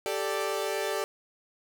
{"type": "chord", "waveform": "sawtooth", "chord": "G suspended second", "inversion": "none", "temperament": "equal", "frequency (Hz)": [392, 440, 587.3], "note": ["G4", "A4", "D5"], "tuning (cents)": [0, 0, 0], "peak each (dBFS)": -29, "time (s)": [0.06, 1.04], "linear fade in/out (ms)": 0, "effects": []}